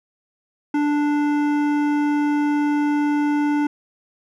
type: tone with hard clipping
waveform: sine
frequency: 293.7 Hz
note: D4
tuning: in tune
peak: -19 dBFS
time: 0.74-3.67 s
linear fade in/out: 5 ms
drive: 13 dB
effects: none